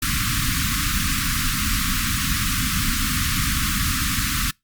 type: band-stop noise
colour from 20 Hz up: pink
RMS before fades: -22 dBFS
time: 0.02-4.51 s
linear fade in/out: 5 ms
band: 290 to 1100 Hz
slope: 96 dB/octave
effects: noise-tail reverb RT60 0.2 s tail -26 dB re dry + Opus 48 kbps